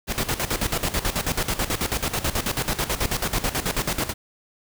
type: noise with tremolo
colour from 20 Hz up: pink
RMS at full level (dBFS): -23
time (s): 0.07-4.14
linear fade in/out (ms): 50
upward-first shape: square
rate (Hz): 9.2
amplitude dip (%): 75
effects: none